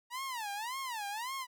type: tone with vibrato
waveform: sawtooth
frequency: 932.3 Hz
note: A#5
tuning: in tune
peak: -33 dBFS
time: 0.1-1.47 s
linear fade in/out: 50 ms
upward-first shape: sine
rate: 1.8 Hz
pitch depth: 260 cents each way
effects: none